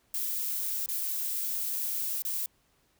violet noise with dropouts, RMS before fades -32 dBFS, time 0.14-2.46 s, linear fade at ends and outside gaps 2 ms, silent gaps 0.861-0.887 / 2.222-2.25 s, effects pink hiss -69 dBFS RMS until 2.99 s

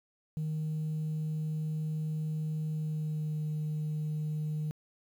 sine tone with pitch glide, 155.56 to 153.15 Hz, D#3 to D#3, 0 to -27 cents, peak -29 dBFS, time 0.37-4.71 s, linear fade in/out 0 ms, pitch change -27 cents, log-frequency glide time 2.68-3.43 s, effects tanh soft clip ceiling -29 dBFS + 10-bit

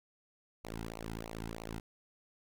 sawtooth tone with flanger, 55.7 Hz, A1, 22 cents sharp, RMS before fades -43 dBFS, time 0.64-1.8 s, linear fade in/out 5 ms, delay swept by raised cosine 0.58 to 1.78 ms, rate 3.1 Hz, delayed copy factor -0.95, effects none

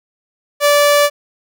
sawtooth tone, 581 Hz, D5, 19 cents flat, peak -5 dBFS, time 0.6-1.1 s, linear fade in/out 50 ms, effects none

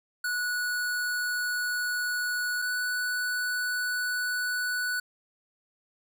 square tone pair in turn, 1469 / 1481.8 Hz, F#6 / F#6, -13 / +2 cents, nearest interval unison, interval 15 cents, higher second, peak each -28 dBFS, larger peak neither, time 0.24-2.62 / 2.62-5 s, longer neither, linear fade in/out 5 ms, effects none

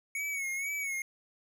square tone with vibrato, 2217 Hz, C#7, in tune, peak -33 dBFS, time 0.15-1.02 s, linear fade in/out 2 ms, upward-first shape sine, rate 2.1 Hz, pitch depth 65 cents each way, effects none

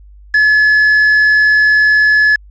triangle tone with quantisation, 1711 Hz, A6, 49 cents flat, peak -5 dBFS, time 0.34-2.36 s, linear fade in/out 5 ms, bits 5, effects added 50 Hz sine -36 dBFS peak until 2.5 s + resampled to 16000 Hz

